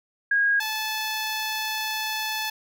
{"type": "tone pair in turn", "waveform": ["sine", "10% pulse"], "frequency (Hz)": [1637, 868.7], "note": ["G#6", "A5"], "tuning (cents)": [-25, -22], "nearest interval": "major seventh", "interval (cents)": 1097, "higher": "first", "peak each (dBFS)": -18, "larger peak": "neither", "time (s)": [[0.31, 0.6], [0.6, 2.5]], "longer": "second", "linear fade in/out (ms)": 5, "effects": []}